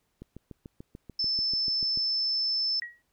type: click train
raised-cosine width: 3 ms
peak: -29 dBFS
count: 13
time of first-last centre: 0.22-1.974 s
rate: 6.84 Hz
type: tone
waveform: sine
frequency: 5274 Hz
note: E8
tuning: in tune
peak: -25 dBFS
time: 1.19-2.8 s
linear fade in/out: 5 ms
type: tone with exponential decay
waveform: sine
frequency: 1909 Hz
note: A#6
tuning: 41 cents sharp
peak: -30 dBFS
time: 2.82-3.02 s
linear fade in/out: 1 ms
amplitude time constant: 43 ms
effects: pink hiss -75 dBFS RMS until 3.12 s